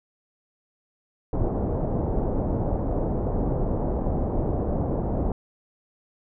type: low-pass noise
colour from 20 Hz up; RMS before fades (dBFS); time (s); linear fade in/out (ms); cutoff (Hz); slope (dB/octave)
pink; -25; 1.33-5.32; 2; 730; 24
effects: none